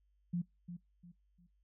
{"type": "tone with echo", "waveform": "sine", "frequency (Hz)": 174.61, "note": "F3", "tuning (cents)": 0, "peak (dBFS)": -32, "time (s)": [0.33, 0.42], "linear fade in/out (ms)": 10, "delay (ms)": 350, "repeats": 3, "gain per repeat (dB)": -10, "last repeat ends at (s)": 1.47, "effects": ["noise-tail reverb RT60 0.2 s tail -24 dB re dry", "added 50 Hz sine -70 dBFS peak until 1.63 s"]}